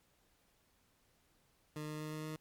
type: tone with pitch steps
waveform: 20% pulse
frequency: 152 / 152.88 / 153.77 / 154.66 / 155.55 Hz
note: D#3 / D#3 / D#3 / D#3 / D#3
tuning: -40 / -30 / -20 / -10 / 0 cents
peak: -36 dBFS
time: 1.76-2.36 s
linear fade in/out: 2 ms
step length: 120 ms
effects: pink hiss -73 dBFS RMS until 2.4 s + MP3 96 kbps